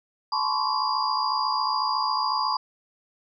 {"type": "tone cluster", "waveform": "sine", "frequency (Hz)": [865, 1008, 1062, 1130, 4822], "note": ["A5", "B5", "C6", "C#6", "D8"], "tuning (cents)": [-30, 35, 25, 33, 45], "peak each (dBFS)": -29, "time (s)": [0.32, 2.57], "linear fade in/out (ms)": 5, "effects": []}